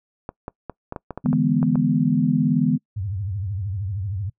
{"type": "clicks", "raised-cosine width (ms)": 1, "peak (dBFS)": -16, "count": 11, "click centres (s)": [0.291, 0.481, 0.697, 0.924, 0.962, 1.107, 1.176, 1.26, 1.33, 1.629, 1.756]}
{"type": "chord", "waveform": "sine", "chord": "E dominant seventh", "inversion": "third", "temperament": "equal", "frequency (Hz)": [146.83, 164.81, 207.7, 246.9], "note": ["D3", "E3", "G#3", "B3"], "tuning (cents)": [0, 0, 0, 0], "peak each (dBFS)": [-23, -22, -23, -20], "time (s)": [1.24, 2.78], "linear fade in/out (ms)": 20}
{"type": "tone with vibrato", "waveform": "sine", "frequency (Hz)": 98, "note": "G2", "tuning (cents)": 0, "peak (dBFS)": -24, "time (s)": [2.96, 4.3], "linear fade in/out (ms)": 10, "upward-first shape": "triangle", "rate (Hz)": 13, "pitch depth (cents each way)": 210}
{"effects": ["noise-tail reverb RT60 0.1 s tail -24 dB re dry"]}